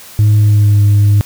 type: tone with pitch glide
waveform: sine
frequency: 105.6 to 102.59 Hz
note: G#2 to G#2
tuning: +29 to -21 cents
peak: -3 dBFS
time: 0.19-1.21 s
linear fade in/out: 0 ms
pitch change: -50 cents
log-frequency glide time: 0.36-0.78 s
effects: tanh soft clip ceiling -4 dBFS + white hiss -35 dBFS RMS until 1.25 s